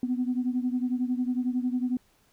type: beating tone pair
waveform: sine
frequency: 246.9 / 257.9 Hz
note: B3 / C4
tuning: 0 / -25 cents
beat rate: 11 Hz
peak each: -26 / -29 dBFS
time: 0.03-1.97 s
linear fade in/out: 2 ms
effects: tanh soft clip ceiling -18 dBFS + pink hiss -65 dBFS RMS until 2.32 s